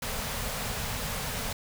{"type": "band-stop noise", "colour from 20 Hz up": "pink", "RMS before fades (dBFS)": -33, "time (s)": [0.02, 1.53], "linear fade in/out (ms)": 5, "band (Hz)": [260, 410], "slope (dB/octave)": 96, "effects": []}